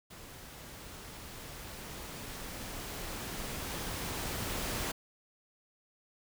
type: noise with level ramp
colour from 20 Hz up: pink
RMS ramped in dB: -50 to -35 dBFS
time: 0.1-4.92 s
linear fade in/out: 10 ms
effects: none